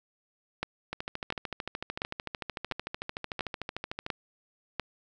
two click trains, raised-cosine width 0.3 ms, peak -14 / -18 dBFS, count 7 / 43, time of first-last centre 0.63-4.797 / 0.93-4.064 s, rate 1.44 / 13.4 Hz, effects none

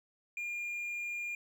triangle tone, 2411 Hz, D7, 45 cents sharp, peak -34 dBFS, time 0.37-1.35 s, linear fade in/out 2 ms, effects none

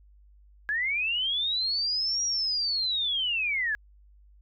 sine linear two-way sweep, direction up then down, 1647 to 5740 to 1647 Hz, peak -25 dBFS, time 0.69-3.75 s, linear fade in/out 0 ms, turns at 2.24 s, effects added 50 Hz sine -53 dBFS peak until 4.41 s

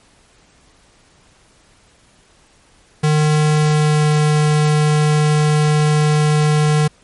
square tone with pitch glide, 152.1 to 151.14 Hz, D#3 to D#3, -39 to -50 cents, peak -12 dBFS, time 3.03-6.88 s, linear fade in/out 10 ms, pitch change -11 cents, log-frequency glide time 3.57-4.11 s, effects pink hiss -52 dBFS RMS until 7.03 s + MP3 48 kbps

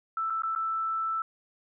sine tone with dropouts, 1323 Hz, E6, 6 cents sharp, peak -27 dBFS, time 0.17-1.22 s, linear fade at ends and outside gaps 2 ms, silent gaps 0.3-0.304 / 0.421-0.434 / 0.551-0.56 s, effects none

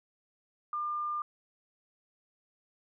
sine tone, 1200 Hz, D6, 37 cents sharp, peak -31 dBFS, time 0.73-1.22 s, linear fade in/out 2 ms, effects none

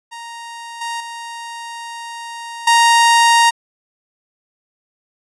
sawtooth tone with level steps, 932.3 Hz, A#5, in tune, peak -26 / -18 / -24 / -5 dBFS, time 0.11-3.51 s, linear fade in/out 20 ms, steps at 0.81 / 1 / 2.67 s, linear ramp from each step 5 ms, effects resampled to 24000 Hz

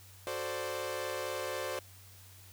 sawtooth chord, D dominant seventh, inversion first, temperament equal, 370 / 440 / 523.3 / 587.3 Hz, F#4 / A4 / C5 / D5, 0 / 0 / 0 / 0 cents, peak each -39 / -40 / -34 / -37 dBFS, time 0.27-1.79 s, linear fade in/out 0 ms, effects added 95 Hz sine -55 dBFS peak until 2.52 s + white hiss -57 dBFS RMS until 2.52 s

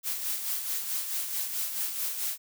blue noise with tremolo, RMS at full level -30 dBFS, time 0.03-2.38 s, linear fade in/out 50 ms, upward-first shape sine, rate 4.6 Hz, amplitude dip 50%, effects none

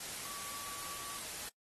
sine tone in noise, 1144 Hz, D6, 46 cents flat, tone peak -49 dBFS, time 0.25-1.19 s, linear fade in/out 5 ms, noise white, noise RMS -43 dBFS, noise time 0-1.49 s, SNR -9 dB, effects noise-tail reverb RT60 0.1 s tail -23 dB re dry + AAC 32 kbps

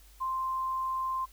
sine tone, 1046.5 Hz, C6, in tune, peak -29 dBFS, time 0.2-1.26 s, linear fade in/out 20 ms, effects added 50 Hz sine -54 dBFS peak until 1.32 s + white hiss -60 dBFS RMS until 1.32 s

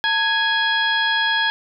harmonic tone with a mistuned harmonic, 830.6 Hz, G#5, in tune, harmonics 1 / 2 / 3 / 4 / 5 / 6, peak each -24 / -19 / -33 / -22 / -32 / -36 dBFS, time 0.04-1.5 s, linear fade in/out 0 ms, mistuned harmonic 1, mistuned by +130 cents, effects none

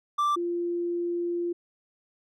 triangle / sine tone pair in turn, 1174.7 / 346.4 Hz, D6 / F4, 0 / -14 cents, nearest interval octave + major sixth, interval 2114 cents, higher first, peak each -20 / -26 dBFS, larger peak first, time 0.18-0.36 / 0.36-1.53 s, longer second, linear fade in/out 10 ms, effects none

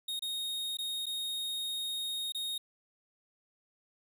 45% pulse tone with dropouts, 3725 Hz, A#7, 2 cents flat, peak -34 dBFS, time 0.08-2.58 s, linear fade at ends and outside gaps 5 ms, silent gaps 0.194-0.221 / 0.771-0.786 / 1.058-1.065 / 2.322-2.347 s, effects none

